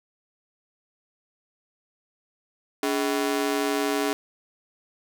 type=ring-modulated tone; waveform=sawtooth; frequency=352.5 Hz; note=F4; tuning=16 cents sharp; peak=-16 dBFS; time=2.83-4.13 s; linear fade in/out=0 ms; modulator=66.1 Hz; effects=none